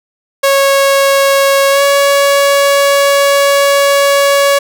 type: tone with pitch glide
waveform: sawtooth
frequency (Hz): 551 to 561.6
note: C#5 to C#5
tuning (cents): -11 to +22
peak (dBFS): -3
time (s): 0.43-4.59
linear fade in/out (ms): 10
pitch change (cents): +33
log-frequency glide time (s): 1.7-1.82
effects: none